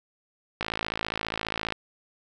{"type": "click train", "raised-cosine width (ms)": 0.3, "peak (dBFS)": -12, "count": 62, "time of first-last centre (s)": [0.61, 1.723], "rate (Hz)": 54.8, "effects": []}